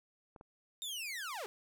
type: clicks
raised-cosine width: 1 ms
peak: -38 dBFS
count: 2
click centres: 0.362 / 0.411 s
type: linear sweep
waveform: sawtooth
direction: down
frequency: 3700 to 366.5 Hz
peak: -36 dBFS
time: 0.82-1.46 s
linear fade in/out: 0 ms
effects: none